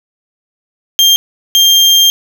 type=tone bursts at uneven times; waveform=35% pulse; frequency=3194 Hz; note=G7; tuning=32 cents sharp; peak=-3 dBFS; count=2; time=0.99-1.16 / 1.55-2.1 s; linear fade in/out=0 ms; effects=none